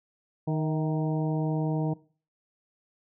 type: harmonic tone with a mistuned harmonic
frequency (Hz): 155.56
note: D#3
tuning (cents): 0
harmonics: 1 / 2 / 3 / 4 / 5 / 6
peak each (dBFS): -26 / -32 / -36 / -38 / -40 / -42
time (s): 0.47-1.94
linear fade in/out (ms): 10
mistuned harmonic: 4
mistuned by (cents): +48
effects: noise-tail reverb RT60 0.4 s tail -20 dB re dry